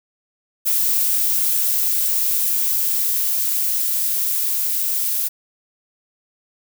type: noise with level ramp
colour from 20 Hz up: violet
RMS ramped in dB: -18 to -21 dBFS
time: 0.65-5.29 s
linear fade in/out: 20 ms
effects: none